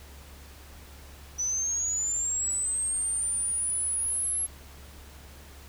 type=linear sweep; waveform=sine; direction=up; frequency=5920 to 11175 Hz; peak=-26 dBFS; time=1.38-4.47 s; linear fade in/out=20 ms; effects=added 70 Hz sine -47 dBFS peak until 5.68 s + pink hiss -51 dBFS RMS until 5.68 s